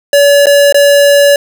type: tone with dropouts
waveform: square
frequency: 570 Hz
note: C#5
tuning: 48 cents sharp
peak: -4 dBFS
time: 0.13-1.36 s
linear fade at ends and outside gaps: 2 ms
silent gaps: 0.458-0.468 / 0.725-0.744 s
effects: none